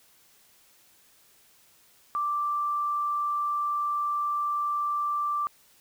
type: tone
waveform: sine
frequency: 1174.7 Hz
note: D6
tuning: in tune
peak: -25 dBFS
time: 2.15-5.47 s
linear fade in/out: 0 ms
effects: white hiss -60 dBFS RMS until 5.8 s